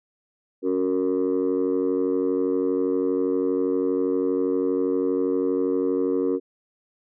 sine chord, F# major, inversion second, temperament just, 277.5 / 370 / 462.5 Hz, C#4 / F#4 / A#4, +2 / 0 / -14 cents, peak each -23 dBFS, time 0.62-6.4 s, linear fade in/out 50 ms, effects tanh soft clip ceiling -15 dBFS

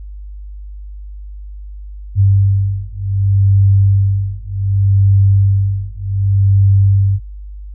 sine beating tone pair, 98 / 98.66 Hz, G2 / G2, 0 / +12 cents, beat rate 0.66 Hz, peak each -12 dBFS, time 2.15-7.2 s, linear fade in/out 50 ms, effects added 50 Hz sine -27 dBFS peak until 7.74 s

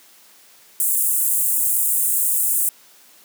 pink high-pass noise, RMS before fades -19 dBFS, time 0.8-2.69 s, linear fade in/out 0 ms, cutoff 8100 Hz, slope 48 dB/octave, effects white hiss -50 dBFS RMS until 3.24 s + high-pass 200 Hz 12 dB/octave

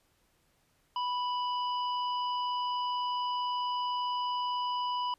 harmonic tone, 987.8 Hz, B5, in tune, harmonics 1 / 3 / 5, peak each -30 / -39 / -48 dBFS, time 0.96-5.14 s, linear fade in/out 2 ms, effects pink hiss -71 dBFS RMS until 5.18 s + resampled to 32000 Hz

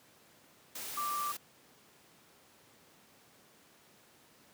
sine tone in noise, 1174.7 Hz, D6, in tune, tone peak -33 dBFS, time 0.97-1.32 s, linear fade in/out 5 ms, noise white, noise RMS -42 dBFS, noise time 0.75-1.37 s, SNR +6 dB, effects pink hiss -62 dBFS RMS until 4.53 s + high-pass 150 Hz 12 dB/octave

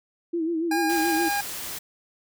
sine tone with vibrato, 329.6 Hz, E4, in tune, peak -23 dBFS, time 0.33-1.29 s, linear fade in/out 10 ms, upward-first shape sine, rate 7 Hz, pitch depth 75 cents each way
25% pulse tone, 812 Hz, G#5, 39 cents flat, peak -20 dBFS, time 0.71-1.41 s, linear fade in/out 5 ms
white noise, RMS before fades -34 dBFS, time 0.89-1.79 s, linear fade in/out 10 ms
effects none

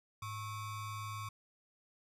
square ring-modulated tone, 600 Hz, D5, 37 cents sharp, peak -38 dBFS, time 0.22-1.29 s, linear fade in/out 5 ms, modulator 494 Hz, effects resampled to 32000 Hz

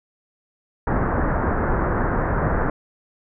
pink low-pass noise, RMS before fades -21 dBFS, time 0.87-2.7 s, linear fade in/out 2 ms, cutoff 1700 Hz, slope 48 dB/octave, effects none

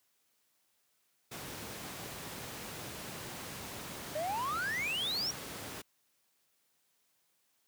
pink noise, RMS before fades -43 dBFS, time 1.31-5.82 s, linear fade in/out 10 ms
triangle exponential sweep, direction up, 588 to 5750 Hz, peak -31 dBFS, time 4.15-5.31 s, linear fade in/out 5 ms
effects white hiss -75 dBFS RMS until 7.67 s + high-pass 100 Hz 12 dB/octave

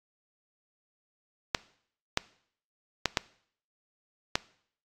clicks, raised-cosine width 0.2 ms, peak -6 dBFS, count 5, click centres 1.548 / 2.174 / 3.057 / 3.172 / 4.355 s, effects noise-tail reverb RT60 0.6 s tail -20 dB re dry + AAC 64 kbps

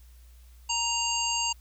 harmonic tone, 932.3 Hz, A#5, in tune, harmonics 1 / 3 / 5 / 7 / 8, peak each -31 / -30 / -33 / -34 / -33 dBFS, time 0.69-1.53 s, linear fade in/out 10 ms, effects added 60 Hz sine -49 dBFS peak until 1.6 s + white hiss -63 dBFS RMS until 1.6 s

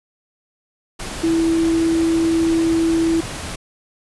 sine tone in noise, 328.8 Hz, E4, 4 cents flat, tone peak -14 dBFS, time 1.23-3.21 s, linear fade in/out 10 ms, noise pink, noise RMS -29 dBFS, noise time 0.99-3.56 s, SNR +12 dB, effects resampled to 24000 Hz

